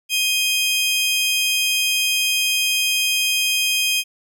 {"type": "tone pair together", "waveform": "sawtooth", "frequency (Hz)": [2504, 3196], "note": ["D#7", "G7"], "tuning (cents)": [10, 33], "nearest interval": "major third", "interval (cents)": 423, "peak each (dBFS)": -17, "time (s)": [0.09, 4.04], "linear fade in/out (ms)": 50, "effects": []}